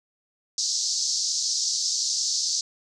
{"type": "band-pass noise", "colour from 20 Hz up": "pink", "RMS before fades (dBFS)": -26, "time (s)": [0.58, 2.61], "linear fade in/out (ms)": 2, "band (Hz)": [4500, 6800], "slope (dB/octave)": 48, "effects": []}